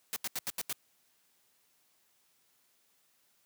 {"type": "noise bursts", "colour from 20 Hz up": "white", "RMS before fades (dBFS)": -35, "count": 6, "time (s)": [0.13, 0.727], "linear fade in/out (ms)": 0, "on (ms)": 32, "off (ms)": 81, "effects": ["white hiss -71 dBFS RMS until 3.45 s", "high-pass 100 Hz 12 dB/octave"]}